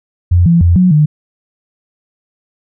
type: tone with pitch steps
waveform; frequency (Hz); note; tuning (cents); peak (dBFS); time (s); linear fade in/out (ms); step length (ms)
sine; 88 / 169.1 / 86.3 / 182.3 / 151; F2 / E3 / F2 / F#3 / D3; +14 / +44 / -20 / -25 / +48; -5; 0.31-1.06; 10; 150
effects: none